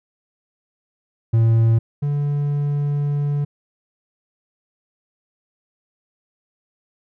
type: tone pair in turn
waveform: triangle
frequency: 113.8 / 144.61 Hz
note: A#2 / D3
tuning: -41 / -26 cents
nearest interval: major third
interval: 415 cents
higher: second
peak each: -10 / -16 dBFS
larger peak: first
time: 1.33-1.79 / 2.02-3.45 s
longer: second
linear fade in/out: 10 ms
effects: none

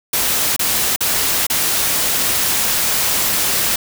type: noise with dropouts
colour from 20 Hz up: white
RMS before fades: -17 dBFS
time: 0.13-3.76 s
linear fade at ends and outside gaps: 5 ms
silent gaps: 0.564-0.593 / 0.962-1.006 / 1.468-1.499 s
effects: none

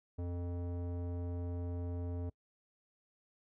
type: tone with low-pass filter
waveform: square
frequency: 87.5 Hz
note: F2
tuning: 4 cents sharp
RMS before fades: -39 dBFS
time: 0.18-2.3 s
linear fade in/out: 10 ms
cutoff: 550 Hz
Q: 1.2
effects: noise-tail reverb RT60 0.1 s tail -24 dB re dry

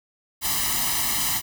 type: noise with comb filter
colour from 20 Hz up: white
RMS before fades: -24 dBFS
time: 0.41-1.42 s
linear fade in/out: 50 ms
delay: 1 ms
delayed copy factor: +0.85
effects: none

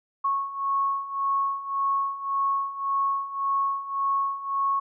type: beating tone pair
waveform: sine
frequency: 1100 / 1101.8 Hz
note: C#6 / C#6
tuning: -14 / -11 cents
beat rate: 1.8 Hz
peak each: -29 / -25 dBFS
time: 0.24-4.8 s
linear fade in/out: 10 ms
effects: none

